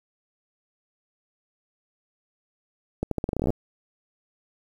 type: accelerating click train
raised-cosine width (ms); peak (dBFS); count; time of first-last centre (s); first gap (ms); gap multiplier
2; -12; 15; 3.03-3.504; 83; 0.84
effects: 8-bit